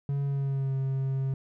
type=tone with pitch glide; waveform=triangle; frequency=140.3 to 134.27 Hz; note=C#3 to C3; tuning=+21 to +45 cents; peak=-24 dBFS; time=0.09-1.34 s; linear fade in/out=2 ms; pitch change=-76 cents; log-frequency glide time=0.24-0.74 s; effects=none